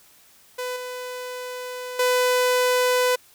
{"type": "tone with level steps", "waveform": "sawtooth", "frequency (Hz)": 500, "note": "B4", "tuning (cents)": 21, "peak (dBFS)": [-23, -27, -14], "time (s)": [0.58, 3.16], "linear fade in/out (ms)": 10, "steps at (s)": [0.76, 1.99], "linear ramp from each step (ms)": 5, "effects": ["white hiss -54 dBFS RMS until 3.34 s"]}